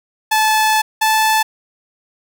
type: tone pair in turn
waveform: sawtooth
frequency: 868 / 874 Hz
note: A5 / A5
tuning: -24 / -12 cents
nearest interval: unison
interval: 12 cents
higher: second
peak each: -8 dBFS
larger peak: neither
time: 0.31-0.82 / 1.01-1.43 s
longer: first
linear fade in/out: 10 ms
effects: none